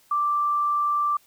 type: tone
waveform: sine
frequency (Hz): 1174.7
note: D6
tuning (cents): 0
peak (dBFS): -20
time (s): 0.11-1.17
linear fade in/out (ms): 5
effects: white hiss -59 dBFS RMS until 1.26 s